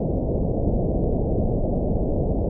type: low-pass noise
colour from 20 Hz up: pink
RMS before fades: -22 dBFS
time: 0-2.49 s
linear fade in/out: 5 ms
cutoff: 670 Hz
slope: 48 dB/octave
effects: none